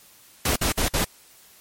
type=noise bursts; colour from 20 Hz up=pink; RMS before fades=-22 dBFS; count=4; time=0.45-1.046 s; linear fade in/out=5 ms; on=110 ms; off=52 ms; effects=white hiss -52 dBFS RMS until 1.6 s + MP3 64 kbps